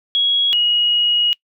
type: tone pair in turn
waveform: sine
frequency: 3322 / 2894 Hz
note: G#7 / F#7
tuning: 0 / -39 cents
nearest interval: major second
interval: 239 cents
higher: first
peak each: -13 dBFS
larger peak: neither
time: 0.15-0.53 / 0.53-1.33 s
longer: second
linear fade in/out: 0 ms
effects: noise-tail reverb RT60 0.1 s tail -24 dB re dry